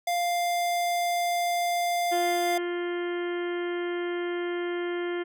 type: tone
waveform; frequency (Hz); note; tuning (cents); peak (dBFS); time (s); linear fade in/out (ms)
square; 698.5; F5; 0; -25; 0.07-2.58; 5
type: harmonic tone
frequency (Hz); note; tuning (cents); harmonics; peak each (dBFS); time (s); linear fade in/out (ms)
350; F4; +4; 1 / 2 / 3 / 4 / 5 / 6 / 7 / 8 / 9; -28 / -41 / -44 / -42 / -41 / -42 / -53 / -53 / -47; 2.11-5.24; 20
effects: none